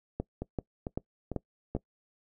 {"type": "two click trains", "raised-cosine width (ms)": 2, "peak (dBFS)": [-21, -18], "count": [4, 5], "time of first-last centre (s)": [[0.42, 1.765], [0.2, 1.75]], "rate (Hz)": [2.23, 2.58], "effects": ["noise-tail reverb RT60 0.1 s tail -22 dB re dry"]}